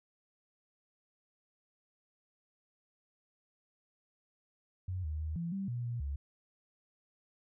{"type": "tone with pitch steps", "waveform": "sine", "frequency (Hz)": [92, 76.9, 78.2, 169.3, 194.9, 121, 119.3, 70.2], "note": ["F#2", "D#2", "D#2", "E3", "G3", "B2", "A#2", "C#2"], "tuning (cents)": [-9, -20, 9, 46, -10, -35, 41, 22], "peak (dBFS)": -34, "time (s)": [4.88, 6.16], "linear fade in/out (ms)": 5, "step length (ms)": 160, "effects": []}